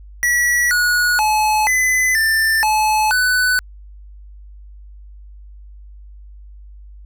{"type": "tone with pitch steps", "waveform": "square", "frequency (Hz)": [1937, 1457, 857, 2016, 1781, 860, 1496], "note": ["B6", "F#6", "A5", "B6", "A6", "A5", "F#6"], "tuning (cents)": [-34, -27, -46, 35, 21, -40, 19], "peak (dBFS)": -14, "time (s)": [0.23, 3.59], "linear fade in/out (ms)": 0, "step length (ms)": 480, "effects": ["added 50 Hz sine -36 dBFS peak until 7.05 s"]}